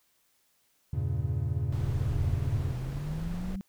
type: chord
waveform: triangle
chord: E diminished seventh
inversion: none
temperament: equal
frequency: 82.41 / 98 / 116.54 / 138.59 Hz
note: E2 / G2 / Bb2 / Db3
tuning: 0 / 0 / 0 / 0 cents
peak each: -31 dBFS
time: 0.93-2.72 s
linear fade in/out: 5 ms
type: noise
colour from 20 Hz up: brown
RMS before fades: -37 dBFS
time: 1.72-3.56 s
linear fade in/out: 5 ms
type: linear sweep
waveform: sine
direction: up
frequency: 64.4 to 196 Hz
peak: -33 dBFS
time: 2.05-3.61 s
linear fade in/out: 0 ms
effects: white hiss -70 dBFS RMS until 3.68 s